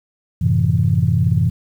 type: chord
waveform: sine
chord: F# half-diminished seventh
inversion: none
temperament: equal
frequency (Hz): 92.5 / 110 / 130.81 / 164.81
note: F#2 / A2 / C3 / E3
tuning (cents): 0 / 0 / 0 / 0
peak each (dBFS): -18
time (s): 0.41-1.5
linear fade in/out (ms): 10
effects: tanh soft clip ceiling -2 dBFS + 8-bit